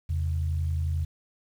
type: tone pair together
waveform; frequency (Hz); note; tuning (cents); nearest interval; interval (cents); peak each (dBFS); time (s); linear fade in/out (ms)
sine; 82.41 / 133.65; E2 / C3; 0 / +37; minor sixth; 837; -25 / -34; 0.09-1.05; 10
effects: 9-bit